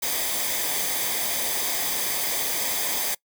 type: noise with comb filter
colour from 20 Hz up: white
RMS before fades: -26 dBFS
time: 0.02-3.15 s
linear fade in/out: 10 ms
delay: 0.72 ms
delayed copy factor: -0.6
effects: noise-tail reverb RT60 0.1 s tail -23 dB re dry